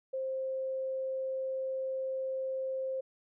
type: tone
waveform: sine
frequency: 527 Hz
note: C5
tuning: 12 cents sharp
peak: -32 dBFS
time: 0.13-3.01 s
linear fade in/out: 10 ms
effects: none